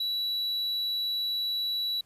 triangle tone, 3929 Hz, B7, 10 cents flat, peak -26 dBFS, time 0-2.01 s, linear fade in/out 5 ms, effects pink hiss -66 dBFS RMS until 2.05 s + resampled to 32000 Hz

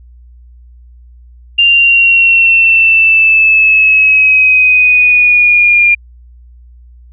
sine exponential sweep, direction down, 2794 to 2400 Hz, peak -4 dBFS, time 1.58-5.95 s, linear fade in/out 10 ms, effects added 60 Hz sine -35 dBFS peak until 7.12 s

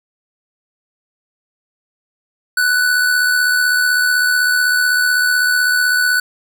square tone with amplitude modulation, 1488 Hz, F#6, 9 cents sharp, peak -11 dBFS, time 2.57-6.2 s, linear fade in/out 5 ms, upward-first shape sine, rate 75.9 Hz, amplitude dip 40%, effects none

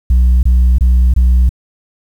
sine tone bursts, 61.8 Hz, B1, 2 cents sharp, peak -3 dBFS, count 4, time 0.1-1.492 s, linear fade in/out 5 ms, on 330 ms, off 24 ms, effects tanh soft clip ceiling -5 dBFS + 7-bit

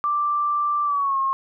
sine tone with pitch glide, 1176 to 1078.4 Hz, D6 to C#6, +2 to -48 cents, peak -19 dBFS, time 0.04-1.33 s, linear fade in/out 0 ms, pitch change -150 cents, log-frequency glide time 0.84-1.18 s, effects none

